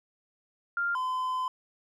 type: tone pair in turn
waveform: sine / triangle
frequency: 1396.9 / 1021.2 Hz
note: F6 / C6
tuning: 0 / -42 cents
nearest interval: perfect fourth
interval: 542 cents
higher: first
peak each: -26 dBFS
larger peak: neither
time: 0.77-0.95 / 0.95-1.48 s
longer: second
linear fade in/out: 2 ms
effects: none